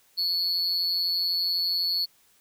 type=tone with amplitude modulation; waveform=triangle; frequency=4408 Hz; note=C#8; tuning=11 cents flat; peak=-19 dBFS; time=0.17-2.06 s; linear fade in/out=20 ms; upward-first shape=sine; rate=176 Hz; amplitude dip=75%; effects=white hiss -62 dBFS RMS until 2.4 s